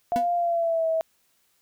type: tone with pitch glide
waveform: sine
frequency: 698.5 to 648 Hz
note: F5 to E5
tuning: 0 to -30 cents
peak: -21 dBFS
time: 0.12-1.01 s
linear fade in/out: 0 ms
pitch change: -130 cents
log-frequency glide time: 0.35-0.87 s
type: tone with exponential decay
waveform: 40% pulse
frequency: 246.3 Hz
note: B3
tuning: 5 cents flat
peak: -22 dBFS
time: 0.16-0.28 s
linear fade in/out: 0 ms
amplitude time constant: 26 ms
effects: white hiss -67 dBFS RMS until 1.61 s